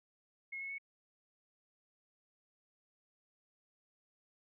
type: tone with pitch steps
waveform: sine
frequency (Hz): 2166 / 2188 / 2211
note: C#7 / C#7 / C#7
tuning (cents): -41 / -23 / -5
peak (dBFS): -40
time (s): 0.52-0.784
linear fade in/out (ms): 10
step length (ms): 88
effects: none